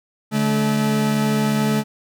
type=tone pair together; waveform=40% pulse; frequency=144.67 / 215.7 Hz; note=D3 / A3; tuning=-26 / -34 cents; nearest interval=perfect fifth; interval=692 cents; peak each=-22 / -17 dBFS; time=0.31-1.84 s; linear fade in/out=50 ms; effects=none